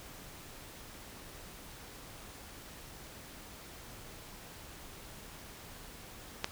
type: click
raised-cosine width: 0.2 ms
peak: -13 dBFS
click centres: 6.444 s
effects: pink hiss -50 dBFS RMS until 6.51 s